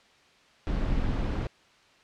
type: noise with amplitude modulation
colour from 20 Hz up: brown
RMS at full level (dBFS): -25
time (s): 0.67-1.47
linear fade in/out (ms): 0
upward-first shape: sine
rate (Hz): 236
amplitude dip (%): 55
effects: white hiss -59 dBFS RMS until 2.03 s + low-pass 4000 Hz 12 dB/octave